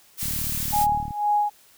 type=noise; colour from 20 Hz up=blue; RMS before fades=-28 dBFS; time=0.17-0.87 s; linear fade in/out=50 ms
type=click train; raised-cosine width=5 ms; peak=-22 dBFS; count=34; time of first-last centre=0.23-1.108 s; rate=37.6 Hz
type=tone with tremolo; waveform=sine; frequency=830.6 Hz; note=G#5; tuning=in tune; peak=-17 dBFS; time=0.72-1.5 s; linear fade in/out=20 ms; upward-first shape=sine; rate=2 Hz; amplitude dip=85%
effects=white hiss -55 dBFS RMS until 1.77 s